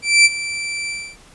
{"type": "tone with ADSR envelope", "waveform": "sawtooth", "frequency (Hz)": 2336, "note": "D7", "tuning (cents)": -10, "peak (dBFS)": -3, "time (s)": [0.02, 1.17], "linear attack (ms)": 230, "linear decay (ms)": 35, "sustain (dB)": -16, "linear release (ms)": 280, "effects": ["pink hiss -47 dBFS RMS until 1.34 s", "resampled to 24000 Hz"]}